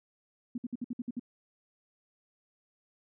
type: tone bursts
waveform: sine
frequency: 242.4 Hz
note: B3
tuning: 32 cents flat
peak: -32 dBFS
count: 8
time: 0.55-1.196 s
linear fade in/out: 5 ms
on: 30 ms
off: 58 ms
effects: none